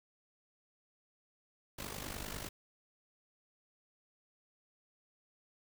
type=noise with amplitude modulation; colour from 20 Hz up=pink; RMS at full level=-40 dBFS; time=1.78-2.49 s; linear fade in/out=10 ms; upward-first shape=sine; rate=50 Hz; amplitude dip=75%; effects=none